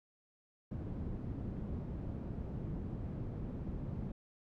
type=low-pass noise; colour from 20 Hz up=white; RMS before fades=-41 dBFS; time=0.71-4.12 s; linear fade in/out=5 ms; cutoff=180 Hz; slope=12 dB/octave; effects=none